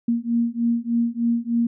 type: beating tone pair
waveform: sine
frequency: 232.7 / 236 Hz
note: A#3 / A#3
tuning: -3 / +22 cents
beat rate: 3.3 Hz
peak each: -22 dBFS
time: 0.08-1.67 s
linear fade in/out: 5 ms
effects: none